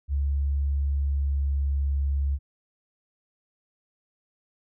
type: tone with pitch glide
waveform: sine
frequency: 70.2 to 69.72 Hz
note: C#2 to C#2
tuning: +22 to +11 cents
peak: -22 dBFS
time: 0.08-2.39 s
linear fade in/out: 50 ms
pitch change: -11 cents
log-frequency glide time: 0.88-1.51 s
effects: none